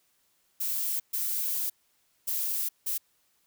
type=noise bursts at uneven times; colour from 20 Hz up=violet; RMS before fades=-30 dBFS; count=4; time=0.6-1 / 1.13-1.7 / 2.27-2.69 / 2.86-2.98 s; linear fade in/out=10 ms; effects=white hiss -70 dBFS RMS until 3.46 s